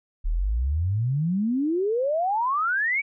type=exponential sweep; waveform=sine; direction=up; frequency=35.73 to 2324 Hz; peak=-21 dBFS; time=0.24-3.02 s; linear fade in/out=20 ms; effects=none